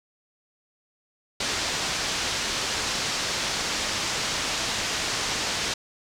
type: low-pass noise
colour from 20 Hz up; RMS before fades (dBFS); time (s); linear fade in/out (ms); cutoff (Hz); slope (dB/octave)
white; -28; 1.4-5.74; 5; 6400; 24
effects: none